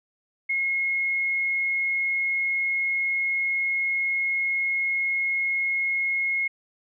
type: tone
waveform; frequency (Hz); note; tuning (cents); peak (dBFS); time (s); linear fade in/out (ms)
sine; 2162; C#7; -44; -22; 0.49-6.48; 10
effects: none